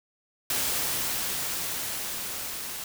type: noise with level ramp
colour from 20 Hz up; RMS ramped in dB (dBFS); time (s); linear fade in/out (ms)
white; -27 to -36; 0.5-2.84; 2
effects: none